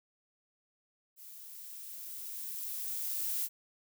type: noise with level ramp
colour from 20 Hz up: violet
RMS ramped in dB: -51 to -33 dBFS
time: 1.16-3.49 s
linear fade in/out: 50 ms
effects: none